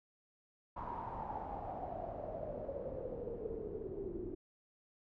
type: noise with low-pass filter sweep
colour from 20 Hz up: pink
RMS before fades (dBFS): -43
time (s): 0.76-4.35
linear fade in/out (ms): 10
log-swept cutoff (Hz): 1000 to 350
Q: 8.5
effects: none